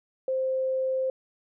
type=tone; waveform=sine; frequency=523.3 Hz; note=C5; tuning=in tune; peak=-24 dBFS; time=0.28-1.1 s; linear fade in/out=2 ms; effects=none